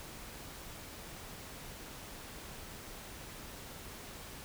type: silence
effects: pink hiss -48 dBFS RMS until 4.44 s